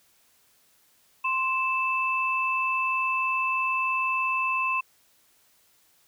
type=tone pair together; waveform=sine; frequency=1046.5 / 2637 Hz; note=C6 / E7; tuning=0 / 0 cents; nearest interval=octave + major third; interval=1600 cents; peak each=-26 dBFS; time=1.24-4.81 s; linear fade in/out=10 ms; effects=white hiss -63 dBFS RMS until 6.07 s